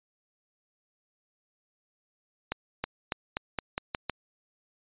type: accelerating click train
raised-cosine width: 0.3 ms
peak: -13 dBFS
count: 8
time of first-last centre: 2.52-4.097 s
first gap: 320 ms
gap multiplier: 0.88
effects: resampled to 8000 Hz